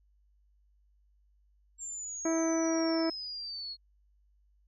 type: exponential sweep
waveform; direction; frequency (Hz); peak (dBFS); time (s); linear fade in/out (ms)
sine; down; 7459 to 4290; -37; 1.78-3.77; 50
type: harmonic tone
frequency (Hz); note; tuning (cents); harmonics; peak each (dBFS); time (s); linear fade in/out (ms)
326.4; E4; -17; 1 / 2 / 3 / 4 / 5 / 6 / 7; -28 / -33 / -42 / -43 / -47 / -49 / -48; 2.25-3.1; 5
effects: added 50 Hz sine -64 dBFS peak until 4.67 s